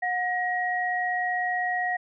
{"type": "tone pair together", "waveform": "sine", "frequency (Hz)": [725.6, 1895], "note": ["F#5", "A#6"], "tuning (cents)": [-34, 28], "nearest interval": "octave + perfect fourth", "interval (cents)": 1662, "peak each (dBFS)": -27, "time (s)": [0.02, 1.97], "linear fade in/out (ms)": 10, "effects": []}